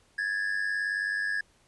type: tone pair together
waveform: triangle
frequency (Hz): 1661.2 / 1760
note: G#6 / A6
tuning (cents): 0 / 0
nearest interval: minor second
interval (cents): 100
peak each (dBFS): -27 / -31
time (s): 0.18-1.41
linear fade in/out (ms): 5
effects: pink hiss -64 dBFS RMS until 1.67 s + resampled to 24000 Hz